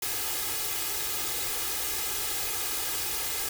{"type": "noise with comb filter", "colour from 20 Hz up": "white", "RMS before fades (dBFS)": -31, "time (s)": [0.02, 3.49], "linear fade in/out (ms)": 5, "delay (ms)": 2.4, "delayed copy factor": 1, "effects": []}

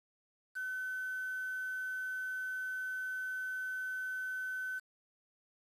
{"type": "tone with quantisation", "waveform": "sine", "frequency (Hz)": 1516, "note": "F#6", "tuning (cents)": 42, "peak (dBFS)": -36, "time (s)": [0.55, 4.8], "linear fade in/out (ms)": 20, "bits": 9, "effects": ["resampled to 32000 Hz"]}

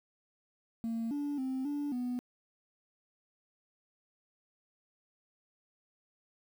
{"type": "tone with pitch steps", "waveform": "sine", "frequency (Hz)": [228.1, 288.9, 261.8, 289.7, 247.1], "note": ["A#3", "D4", "C4", "D4", "B3"], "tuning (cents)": [-37, -28, 1, -24, 1], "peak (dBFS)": -30, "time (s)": [0.84, 2.19], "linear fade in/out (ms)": 0, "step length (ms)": 270, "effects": ["tanh soft clip ceiling -31 dBFS", "10-bit"]}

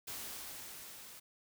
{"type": "noise with level ramp", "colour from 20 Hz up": "white", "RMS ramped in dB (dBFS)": [-43, -53], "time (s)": [0.07, 1.2], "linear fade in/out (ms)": 10, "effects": []}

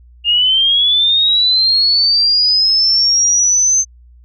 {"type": "linear sweep", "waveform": "sine", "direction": "up", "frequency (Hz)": [2809, 6272], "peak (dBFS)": -9, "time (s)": [0.24, 3.85], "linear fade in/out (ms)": 50, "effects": ["added 60 Hz sine -40 dBFS peak until 4.24 s"]}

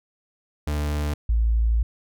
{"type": "tone pair in turn", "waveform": ["40% pulse", "sine"], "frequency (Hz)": [74.1, 56.2], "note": ["D2", "A1"], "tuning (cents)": [16, 37], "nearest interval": "perfect fourth", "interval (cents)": 479, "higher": "first", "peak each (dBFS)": [-22, -17], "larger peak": "second", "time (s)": [[0.67, 1.14], [1.29, 1.83]], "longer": "second", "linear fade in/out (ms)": 5, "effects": []}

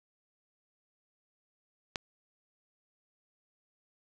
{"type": "click", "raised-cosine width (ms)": 0.2, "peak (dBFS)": -15, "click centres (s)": 1.958, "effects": []}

